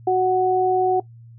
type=tone pair together; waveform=sine; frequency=370.5 / 741.9 Hz; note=F#4 / F#5; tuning=+2 / +4 cents; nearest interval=octave; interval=1202 cents; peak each=-18 dBFS; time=0.07-1 s; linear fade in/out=5 ms; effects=noise-tail reverb RT60 0.1 s tail -18 dB re dry + added 116 Hz sine -41 dBFS peak until 1.38 s